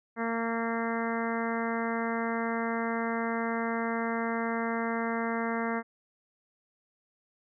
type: harmonic tone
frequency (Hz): 229.5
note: A#3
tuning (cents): -27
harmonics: 1 / 2 / 3 / 4 / 5 / 6 / 7 / 8 / 9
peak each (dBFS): -32 / -35 / -37 / -38 / -39 / -40 / -40 / -41 / -42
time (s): 0.16-5.83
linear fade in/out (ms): 50
effects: none